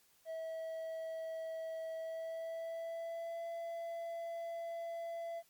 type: tone with pitch glide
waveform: triangle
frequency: 648 to 672.8 Hz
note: E5 to E5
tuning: -30 to +35 cents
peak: -38 dBFS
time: 0.25-5.43 s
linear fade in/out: 50 ms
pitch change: +65 cents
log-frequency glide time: 1.96-3.46 s
effects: white hiss -70 dBFS RMS until 5.49 s + Opus 48 kbps

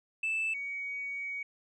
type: tone pair in turn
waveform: sine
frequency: 2637 / 2249 Hz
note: E7 / C#7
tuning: 0 / +24 cents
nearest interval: minor third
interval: 276 cents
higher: first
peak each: -27 / -34 dBFS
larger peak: first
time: 0.23-0.54 / 0.54-1.43 s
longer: second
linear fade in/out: 5 ms
effects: tanh soft clip ceiling -27 dBFS

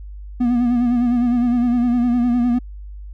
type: tone with vibrato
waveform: triangle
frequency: 242.2 Hz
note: B3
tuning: 34 cents flat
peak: -12 dBFS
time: 0.4-2.59 s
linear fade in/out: 10 ms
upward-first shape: sine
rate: 9.8 Hz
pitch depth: 47 cents each way
effects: added 50 Hz sine -31 dBFS peak until 3.13 s

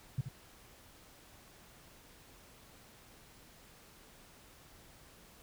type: tone with echo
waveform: sine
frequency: 130.81 Hz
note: C3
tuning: in tune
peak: -29 dBFS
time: 0.18-0.21 s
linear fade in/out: 5 ms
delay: 77 ms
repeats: 1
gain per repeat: -9 dB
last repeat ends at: 0.287 s
effects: pink hiss -59 dBFS RMS until 5.42 s

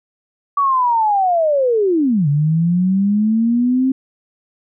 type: linear two-way sweep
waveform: sine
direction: down then up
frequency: 1147 to 140.9 to 266.1 Hz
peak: -12 dBFS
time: 0.57-3.92 s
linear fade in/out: 5 ms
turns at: 2.28 s
effects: none

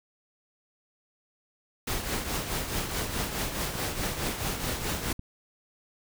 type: noise with tremolo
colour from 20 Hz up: pink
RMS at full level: -29 dBFS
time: 1.87-5.13 s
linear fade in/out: 5 ms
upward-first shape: triangle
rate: 4.7 Hz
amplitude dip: 60%
type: clicks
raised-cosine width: 5 ms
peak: -27 dBFS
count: 10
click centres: 3.095 / 3.755 / 3.997 / 4.12 / 4.642 / 4.706 / 4.739 / 4.819 / 5.062 / 5.194 s
effects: none

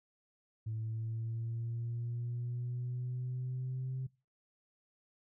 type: linear sweep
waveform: sine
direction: up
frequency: 110 to 130.81 Hz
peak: -34 dBFS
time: 0.66-4.07 s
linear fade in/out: 10 ms
effects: noise-tail reverb RT60 0.3 s tail -23 dB re dry + tanh soft clip ceiling -32 dBFS

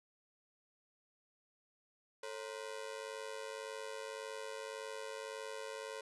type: ring-modulated tone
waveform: sawtooth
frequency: 494 Hz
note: B4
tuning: in tune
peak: -36 dBFS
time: 2.23-6.01 s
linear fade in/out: 5 ms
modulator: 50.9 Hz
effects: resampled to 24000 Hz

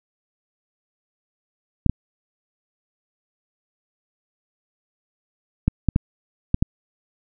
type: clicks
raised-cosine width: 5 ms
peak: -4 dBFS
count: 7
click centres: 1.863 / 1.896 / 5.68 / 5.887 / 5.961 / 6.544 / 6.625 s
effects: none

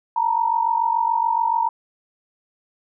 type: tone pair together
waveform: sine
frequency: 905 / 952 Hz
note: A5 / A#5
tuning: +48 / +36 cents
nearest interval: minor second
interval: 88 cents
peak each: -20 dBFS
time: 0.16-1.69 s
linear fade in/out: 5 ms
effects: none

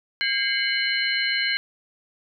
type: tone cluster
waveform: sine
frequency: 1615 / 2085 / 2212 / 2977 / 4148 Hz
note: G#6 / C7 / C#7 / F#7 / C8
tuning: -49 / -7 / -4 / +10 / -16 cents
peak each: -26 / -28 / -30 / -28 / -27 dBFS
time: 0.21-1.57 s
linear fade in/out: 0 ms
effects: none

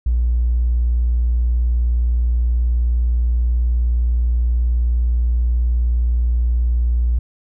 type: tone with tanh clipping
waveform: triangle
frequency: 59.5 Hz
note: A#1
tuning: 36 cents sharp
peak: -13 dBFS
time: 0.06-7.19 s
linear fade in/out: 5 ms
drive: 2 dB
effects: none

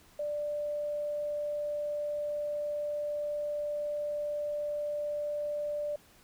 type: tone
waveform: sine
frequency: 590 Hz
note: D5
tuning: 8 cents sharp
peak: -31 dBFS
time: 0.19-5.96 s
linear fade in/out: 5 ms
effects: pink hiss -60 dBFS RMS until 6.23 s

